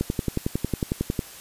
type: click train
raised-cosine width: 3 ms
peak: -10 dBFS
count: 14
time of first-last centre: 0.01-1.192 s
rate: 11 Hz
effects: white hiss -43 dBFS RMS until 1.4 s + resampled to 32000 Hz